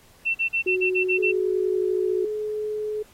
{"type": "tone bursts", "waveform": "sine", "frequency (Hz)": 2695, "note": "E7", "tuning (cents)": 38, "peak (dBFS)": -20, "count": 8, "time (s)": [0.25, 1.321], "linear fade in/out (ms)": 20, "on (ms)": 98, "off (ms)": 41}
{"type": "tone", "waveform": "sine", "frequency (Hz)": 370, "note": "F#4", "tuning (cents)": 0, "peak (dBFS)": -22, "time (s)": [0.66, 2.25], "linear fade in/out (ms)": 5}
{"type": "tone with pitch glide", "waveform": "sine", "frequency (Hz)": [420, 425.6], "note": ["G#4", "G#4"], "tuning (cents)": [19, 42], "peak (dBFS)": -25, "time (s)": [1.18, 3.03], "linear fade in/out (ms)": 10, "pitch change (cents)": 23, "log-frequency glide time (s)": [1.61, 2.1]}
{"effects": ["pink hiss -55 dBFS RMS until 3.13 s", "AAC 48 kbps"]}